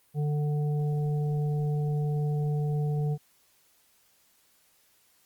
harmonic tone, 148.2 Hz, D3, 16 cents sharp, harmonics 1 / 3 / 5, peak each -25 / -37 / -43 dBFS, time 0.14-3.18 s, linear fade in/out 50 ms, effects white hiss -65 dBFS RMS until 5.25 s + Opus 32 kbps

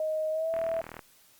sine tone with pitch glide, 625 to 657.6 Hz, D#5 to E5, +8 to -4 cents, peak -27 dBFS, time 0-0.81 s, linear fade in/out 2 ms, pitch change +88 cents, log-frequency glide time 0.31-0.53 s
click train, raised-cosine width 0.5 ms, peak -25 dBFS, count 19, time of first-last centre 0.54-0.992 s, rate 39.8 Hz
effects white hiss -60 dBFS RMS until 1.39 s + Opus 48 kbps

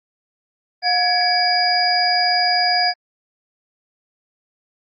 sine tone cluster, 719 / 1682 / 2275 / 4872 Hz, F#5 / G#6 / C#7 / D#8, -50 / +22 / +44 / -37 cents, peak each -18 / -23 / -27 / -18 dBFS, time 0.82-2.94 s, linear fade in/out 50 ms, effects Opus 32 kbps

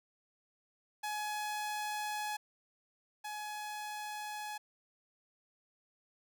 sawtooth tone pair in turn, 843 / 843 Hz, G#5 / G#5, +26 / +26 cents, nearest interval unison, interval 0 cents, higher neither, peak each -32 / -36 dBFS, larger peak first, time 1.03-2.37 / 3.24-4.58 s, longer neither, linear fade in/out 10 ms, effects none

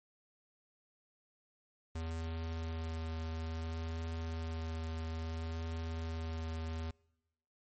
square tone with vibrato, 81.3 Hz, E2, 23 cents flat, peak -38 dBFS, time 1.95-6.91 s, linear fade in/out 5 ms, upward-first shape sine, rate 0.59 Hz, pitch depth 10 cents each way, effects noise-tail reverb RT60 1.0 s tail -26 dB re dry + MP3 32 kbps

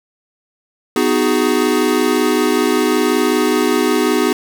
square chord, G# minor seventh, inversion first, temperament equal with one note detuned, 250.4 / 311.1 / 370 / 415.3 Hz, B3 / D#4 / F#4 / G#4, +24 / 0 / 0 / 0 cents, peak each -19 dBFS, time 0.96-4.33 s, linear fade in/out 2 ms, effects none

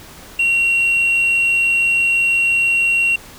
triangle tone with tanh clipping, 2743 Hz, F7, 32 cents flat, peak -13 dBFS, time 0.39-3.16 s, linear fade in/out 5 ms, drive 6 dB, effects pink hiss -39 dBFS RMS until 3.38 s

